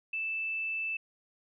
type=tone; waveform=sine; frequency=2640 Hz; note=E7; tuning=2 cents sharp; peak=-31 dBFS; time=0.13-0.97 s; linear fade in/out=5 ms; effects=none